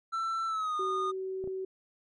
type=tone with pitch glide; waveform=triangle; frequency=1337 to 1226 Hz; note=E6 to D#6; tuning=+24 to -26 cents; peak=-28 dBFS; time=0.12-1.12 s; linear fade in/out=20 ms; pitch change=-150 cents; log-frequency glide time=0.47-0.76 s
type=tone; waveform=sine; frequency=378.8 Hz; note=F#4; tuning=41 cents sharp; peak=-33 dBFS; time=0.79-1.65 s; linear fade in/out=5 ms
type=clicks; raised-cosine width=2 ms; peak=-31 dBFS; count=2; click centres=1.441 / 1.475 s
effects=resampled to 22050 Hz